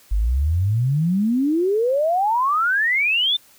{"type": "exponential sweep", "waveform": "sine", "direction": "up", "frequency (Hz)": [47.48, 3637], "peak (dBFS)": -16, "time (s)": [0.11, 3.37], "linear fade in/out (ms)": 10, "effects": ["white hiss -52 dBFS RMS until 3.58 s"]}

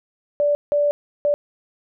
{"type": "tone bursts at uneven times", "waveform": "sine", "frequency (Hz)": 583, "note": "D5", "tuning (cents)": -13, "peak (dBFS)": -15, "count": 3, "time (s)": [[0.4, 0.55], [0.72, 0.91], [1.25, 1.34]], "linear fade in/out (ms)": 0, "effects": []}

